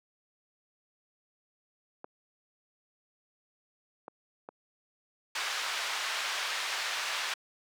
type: clicks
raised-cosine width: 1 ms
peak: -26 dBFS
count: 3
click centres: 2.044 / 4.081 / 4.489 s
type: band-pass noise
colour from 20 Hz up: pink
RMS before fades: -34 dBFS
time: 5.35-7.34 s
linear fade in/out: 5 ms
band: 1200 to 5100 Hz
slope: 12 dB/octave
effects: high-pass 400 Hz 12 dB/octave